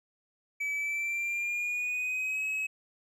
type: tone with pitch glide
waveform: triangle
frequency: 2295 to 2561 Hz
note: D7 to D#7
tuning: -40 to +49 cents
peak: -28 dBFS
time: 0.6-2.67 s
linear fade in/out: 10 ms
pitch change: +189 cents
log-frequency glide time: 0.74-2.45 s
effects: none